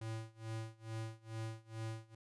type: tone with tremolo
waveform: square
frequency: 111.7 Hz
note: A2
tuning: 27 cents sharp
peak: -40 dBFS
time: 0.01-2.15 s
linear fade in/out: 5 ms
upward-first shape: sine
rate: 2.3 Hz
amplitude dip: 95%
effects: resampled to 24000 Hz